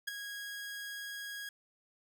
sawtooth tone with ADSR envelope, 1647 Hz, G#6, 15 cents flat, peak -28 dBFS, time 0.07-1.49 s, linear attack 12 ms, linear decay 10 ms, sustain -9 dB, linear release 3 ms, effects none

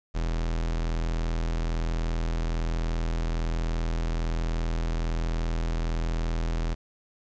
45% pulse tone, 41.2 Hz, E1, in tune, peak -25 dBFS, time 0.14-6.75 s, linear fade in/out 20 ms, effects resampled to 16000 Hz + 9-bit

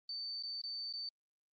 sine tone with dropouts, 4559 Hz, C#8, 48 cents sharp, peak -39 dBFS, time 0.09-1.09 s, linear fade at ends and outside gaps 2 ms, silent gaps 0.426-0.434 / 0.616-0.637 / 0.927-0.936 s, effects Opus 32 kbps

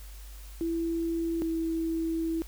sine tone pair in turn, 332.5 / 327.2 Hz, E4 / E4, +15 / -13 cents, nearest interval unison, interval 28 cents, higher first, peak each -27 dBFS, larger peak neither, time 0.61-1.42 / 1.42-2.42 s, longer second, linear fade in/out 0 ms, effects added 50 Hz sine -42 dBFS peak until 2.47 s + white hiss -53 dBFS RMS until 2.47 s

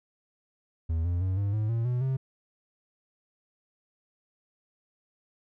triangle tone with pitch steps, 81.5 / 87.35 / 93.62 / 100.34 / 107.54 / 115.26 / 123.53 / 132.4 Hz, E2 / F2 / F#2 / G2 / A2 / A#2 / B2 / C3, -19 / +1 / +21 / +41 / -39 / -19 / +1 / +21 cents, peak -23 dBFS, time 0.89-2.17 s, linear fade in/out 10 ms, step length 160 ms, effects none

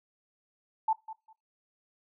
sine tone with echo, 880 Hz, A5, in tune, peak -23 dBFS, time 0.88-0.93 s, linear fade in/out 5 ms, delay 200 ms, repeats 2, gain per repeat -15 dB, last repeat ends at 1.33 s, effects noise-tail reverb RT60 0.2 s tail -18 dB re dry

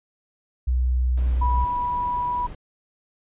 sine tone with pitch glide, 62.6 to 61.6 Hz, B1 to B1, +24 to -4 cents, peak -18 dBFS, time 0.67-1.65 s, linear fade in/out 10 ms, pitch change -28 cents, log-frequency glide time 1.01-1.5 s
brown noise, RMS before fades -36 dBFS, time 1.17-2.55 s, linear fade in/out 5 ms
sine tone, 979 Hz, B5, 15 cents flat, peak -22 dBFS, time 1.41-2.47 s, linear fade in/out 10 ms
effects resampled to 8000 Hz

